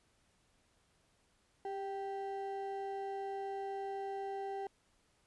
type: ring-modulated tone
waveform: triangle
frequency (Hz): 588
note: D5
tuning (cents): +2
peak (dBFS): -33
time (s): 1.65-4.67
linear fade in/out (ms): 2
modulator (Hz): 192
effects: pink hiss -73 dBFS RMS until 5.26 s + resampled to 24000 Hz